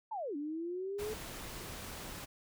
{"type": "linear two-way sweep", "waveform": "sine", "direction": "down then up", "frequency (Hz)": [925, 282.7, 438.1], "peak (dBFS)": -36, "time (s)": [0.11, 1.14], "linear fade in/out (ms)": 10, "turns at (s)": 0.36}
{"type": "noise", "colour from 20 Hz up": "pink", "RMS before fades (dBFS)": -45, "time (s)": [0.98, 2.26], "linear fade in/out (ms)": 20}
{"effects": []}